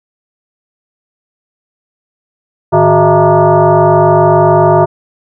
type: tone with frequency modulation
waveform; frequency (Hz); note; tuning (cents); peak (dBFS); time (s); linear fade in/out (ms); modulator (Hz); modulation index
sine; 153.6; D#3; -22; -4; 2.72-4.86; 20; 260; 3.3
effects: none